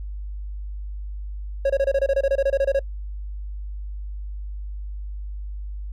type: tone bursts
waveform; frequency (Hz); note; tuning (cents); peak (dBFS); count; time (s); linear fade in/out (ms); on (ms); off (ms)
triangle; 549; C#5; -17; -14; 16; 1.65-2.793; 5; 48; 25
effects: noise-tail reverb RT60 0.1 s tail -24 dB re dry + added 50 Hz sine -29 dBFS peak until 5.92 s